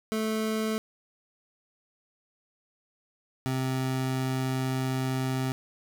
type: tone pair in turn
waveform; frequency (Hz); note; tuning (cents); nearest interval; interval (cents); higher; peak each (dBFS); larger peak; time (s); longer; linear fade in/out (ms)
25% pulse; 218.7 / 130.79; A3 / C3; -10 / 0; major sixth; 890; first; -23; neither; 0.12-0.78 / 3.46-5.52; second; 0
effects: none